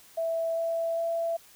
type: tone with pitch steps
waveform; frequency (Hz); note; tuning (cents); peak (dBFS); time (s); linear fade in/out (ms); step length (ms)
sine; 659 / 663.6 / 668.2; E5 / E5 / E5; -1 / +11 / +23; -26; 0.17-1.37; 10; 400
effects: white hiss -55 dBFS RMS until 1.55 s